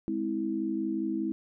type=chord; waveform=sine; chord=Ab augmented; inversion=none; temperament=just; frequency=207.7 / 259.6 / 324.5 Hz; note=Ab3 / C4 / E4; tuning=0 / -13 / -27 cents; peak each=-34 / -35 / -30 dBFS; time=0.08-1.32 s; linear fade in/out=0 ms; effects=none